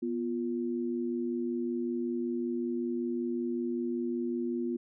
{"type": "tone pair together", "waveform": "sine", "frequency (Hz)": [243.9, 349.2], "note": ["B3", "F4"], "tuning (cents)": [-21, 0], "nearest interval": "tritone", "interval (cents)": 621, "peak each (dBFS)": [-32, -33], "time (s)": [0.02, 4.77], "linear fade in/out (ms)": 10, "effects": []}